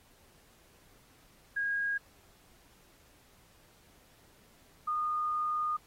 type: tone pair in turn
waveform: sine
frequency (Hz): 1635 / 1224.9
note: G#6 / D#6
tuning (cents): -28 / -27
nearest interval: perfect fourth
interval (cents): 499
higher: first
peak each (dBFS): -29 / -29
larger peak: neither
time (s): 1.56-1.98 / 4.87-5.77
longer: second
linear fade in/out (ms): 10
effects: pink hiss -63 dBFS RMS until 5.86 s + AAC 48 kbps